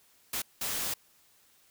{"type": "noise bursts at uneven times", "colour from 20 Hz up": "white", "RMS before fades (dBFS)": -33, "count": 2, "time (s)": [[0.33, 0.42], [0.61, 0.94]], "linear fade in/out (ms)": 5, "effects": ["white hiss -64 dBFS RMS until 1.7 s"]}